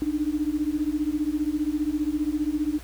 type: beating tone pair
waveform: sine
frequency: 293.7 / 308.7 Hz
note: D4 / D#4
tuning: 0 / -14 cents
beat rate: 15 Hz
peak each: -26 dBFS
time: 0.02-2.79 s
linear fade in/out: 0 ms
effects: added 60 Hz sine -41 dBFS peak until 2.83 s + pink hiss -47 dBFS RMS until 2.83 s